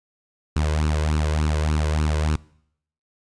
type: tone with flanger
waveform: sawtooth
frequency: 76.7 Hz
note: D#2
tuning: 24 cents flat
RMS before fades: -21 dBFS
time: 0.56-2.36 s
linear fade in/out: 0 ms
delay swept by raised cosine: 0.72 to 2.02 ms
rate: 3.4 Hz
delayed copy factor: +0.7
effects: noise-tail reverb RT60 0.7 s tail -23 dB re dry + resampled to 22050 Hz